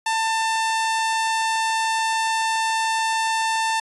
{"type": "tone", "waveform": "sawtooth", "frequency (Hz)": 893, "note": "A5", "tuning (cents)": 25, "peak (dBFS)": -16, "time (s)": [0.06, 3.8], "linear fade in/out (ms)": 5, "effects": ["resampled to 24000 Hz"]}